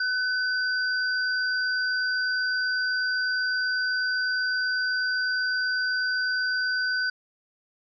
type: tone pair together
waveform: sine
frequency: 1505 / 4767 Hz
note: F#6 / D8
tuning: +29 / +25 cents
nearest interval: octave + minor sixth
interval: 1996 cents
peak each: -24 / -31 dBFS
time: 0-7.1 s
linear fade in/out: 5 ms
effects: none